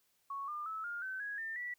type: tone with pitch steps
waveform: sine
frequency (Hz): 1108.7 / 1202.1 / 1303.3 / 1413.1 / 1532.1 / 1661.2 / 1801.1 / 1952.8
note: C#6 / D6 / E6 / F6 / G6 / G#6 / A6 / B6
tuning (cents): 0 / +40 / -20 / +20 / -40 / 0 / +40 / -20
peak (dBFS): -38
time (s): 0.3-1.74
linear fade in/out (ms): 5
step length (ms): 180
effects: white hiss -75 dBFS RMS until 1.78 s